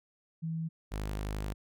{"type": "tone pair in turn", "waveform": ["sine", "sawtooth"], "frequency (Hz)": [162.5, 51.5], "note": ["E3", "G#1"], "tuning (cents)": [-24, -14], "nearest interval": "octave + minor sixth", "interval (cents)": 1990, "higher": "first", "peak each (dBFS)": [-32, -30], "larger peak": "second", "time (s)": [[0.42, 0.69], [0.91, 1.54]], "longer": "second", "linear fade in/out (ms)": 20, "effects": []}